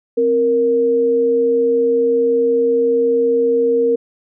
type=tone pair together; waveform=sine; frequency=262.3 / 467.3 Hz; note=C4 / A#4; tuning=+4 / +4 cents; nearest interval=minor seventh; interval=1000 cents; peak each=-22 / -12 dBFS; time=0.17-3.96 s; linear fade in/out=10 ms; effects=none